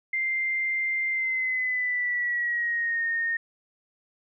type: tone with pitch glide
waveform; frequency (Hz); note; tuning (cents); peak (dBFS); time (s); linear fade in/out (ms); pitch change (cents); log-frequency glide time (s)
sine; 2093 to 1843.2; C7 to A#6; 0 to -20; -24; 0.13-3.37; 5; -220; 1.1-3.04
effects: none